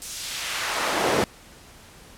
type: noise with high-pass filter sweep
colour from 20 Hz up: brown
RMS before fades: -26 dBFS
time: 0.02-1.24 s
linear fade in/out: 0 ms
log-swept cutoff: 7200 to 310 Hz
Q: 0.85
effects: pink hiss -48 dBFS RMS until 2.17 s + low-pass 12000 Hz 12 dB/octave